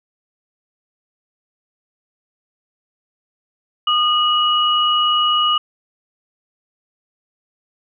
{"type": "tone pair together", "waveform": "sine", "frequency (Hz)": [1225, 2914], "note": ["D#6", "F#7"], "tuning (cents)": [-27, -27], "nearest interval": "octave + minor third", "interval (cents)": 1500, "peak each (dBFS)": -16, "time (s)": [3.87, 5.58], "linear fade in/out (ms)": 5, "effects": []}